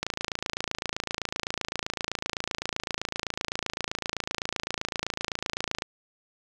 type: click train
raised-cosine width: 0.2 ms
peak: -11 dBFS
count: 162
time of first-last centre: 0.03-5.821 s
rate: 27.8 Hz
effects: none